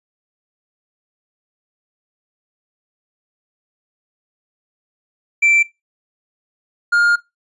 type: tone pair in turn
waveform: triangle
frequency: 2341 / 1414.3 Hz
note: D7 / F6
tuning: -6 / +21 cents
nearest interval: major sixth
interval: 873 cents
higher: first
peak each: -9 dBFS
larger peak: neither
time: 5.42-5.63 / 6.92-7.16 s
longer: second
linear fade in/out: 10 ms
effects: noise-tail reverb RT60 0.2 s tail -19 dB re dry + resampled to 24000 Hz